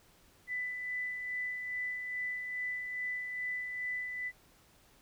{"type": "tone with tremolo", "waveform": "sine", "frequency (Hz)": 1993, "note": "B6", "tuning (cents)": 15, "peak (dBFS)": -33, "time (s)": [0.47, 4.32], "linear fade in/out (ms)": 50, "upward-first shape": "sine", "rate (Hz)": 2.4, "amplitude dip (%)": 40, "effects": ["pink hiss -64 dBFS RMS until 5.01 s"]}